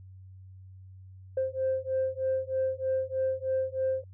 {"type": "beating tone pair", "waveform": "sine", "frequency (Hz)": [523.3, 526.5], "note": ["C5", "C5"], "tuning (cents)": [0, 11], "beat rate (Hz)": 3.2, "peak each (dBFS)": -29, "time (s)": [1.37, 4.04], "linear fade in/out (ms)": 5, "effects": ["tanh soft clip ceiling -21 dBFS", "added 94 Hz sine -46 dBFS peak until 4.13 s"]}